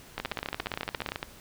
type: two click trains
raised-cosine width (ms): 0.3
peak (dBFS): -15 / -15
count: 16 / 17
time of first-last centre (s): 0.18-1.229 / 0.2-1.12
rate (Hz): 14.3 / 17.4
effects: pink hiss -51 dBFS RMS until 1.4 s